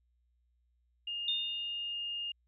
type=tone; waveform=sine; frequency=2830 Hz; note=F7; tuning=22 cents sharp; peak=-35 dBFS; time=1.07-2.32 s; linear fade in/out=5 ms
type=tone with exponential decay; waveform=sine; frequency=3640 Hz; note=A#7; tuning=42 cents flat; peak=-28 dBFS; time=1.28-1.93 s; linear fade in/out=2 ms; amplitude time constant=140 ms
effects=added 60 Hz sine -70 dBFS peak until 2.47 s